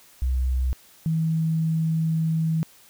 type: tone pair in turn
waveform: sine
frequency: 63.9 / 161.02 Hz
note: C2 / E3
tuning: -40 / -40 cents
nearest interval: octave + major third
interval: 1600 cents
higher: second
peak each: -20 dBFS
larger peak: neither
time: 0.22-0.73 / 1.06-2.63 s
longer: second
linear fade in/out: 0 ms
effects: white hiss -53 dBFS RMS until 2.89 s